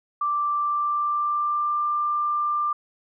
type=tone with pitch glide; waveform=sine; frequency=1174.7 to 1189 Hz; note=D6 to D6; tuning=0 to +21 cents; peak=-21 dBFS; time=0.21-2.73 s; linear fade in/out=5 ms; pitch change=+21 cents; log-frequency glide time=0.54-1.85 s; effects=none